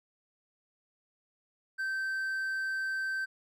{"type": "tone", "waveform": "triangle", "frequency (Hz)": 1553, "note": "G6", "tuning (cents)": -17, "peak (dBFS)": -29, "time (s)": [1.78, 3.26], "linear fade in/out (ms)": 20, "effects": []}